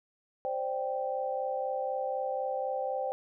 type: chord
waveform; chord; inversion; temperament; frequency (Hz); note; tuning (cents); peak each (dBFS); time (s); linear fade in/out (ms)
sine; C suspended second; none; equal; 523.3 / 587.3 / 784; C5 / D5 / G5; 0 / 0 / 0; -33 / -37 / -34; 0.45-3.12; 0
effects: none